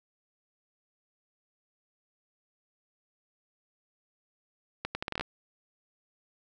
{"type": "accelerating click train", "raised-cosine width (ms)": 0.3, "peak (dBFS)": -16, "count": 9, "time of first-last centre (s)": [4.85, 5.21], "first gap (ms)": 100, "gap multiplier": 0.75, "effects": []}